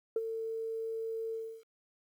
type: tone with ADSR envelope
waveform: sine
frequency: 449.5 Hz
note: A4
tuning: 37 cents sharp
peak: -25 dBFS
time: 0.16-1.64 s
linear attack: 3 ms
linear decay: 35 ms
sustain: -9 dB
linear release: 310 ms
effects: tanh soft clip ceiling -23 dBFS + 11-bit